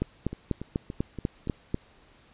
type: two click trains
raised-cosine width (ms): 3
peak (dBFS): -22 / -13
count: 5 / 8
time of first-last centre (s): 0.33-1.473 / 0.02-1.744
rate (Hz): 3.5 / 4.06
effects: pink hiss -58 dBFS RMS until 2.33 s + resampled to 8000 Hz